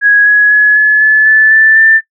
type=tone with pitch steps; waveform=sine; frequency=1661.2 / 1677.6 / 1694.1 / 1710.9 / 1727.7 / 1744.8 / 1762 / 1779.4 Hz; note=G#6 / G#6 / G#6 / A6 / A6 / A6 / A6 / A6; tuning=0 / +17 / +34 / -49 / -32 / -15 / +2 / +19 cents; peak=-3 dBFS; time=0.01-2.01 s; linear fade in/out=50 ms; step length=250 ms; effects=noise-tail reverb RT60 0.1 s tail -21 dB re dry